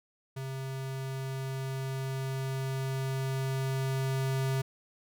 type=tone with level ramp; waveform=square; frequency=133.4 Hz; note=C3; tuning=34 cents sharp; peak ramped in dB=-36 to -28 dBFS; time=0.36-4.62 s; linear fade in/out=10 ms; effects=none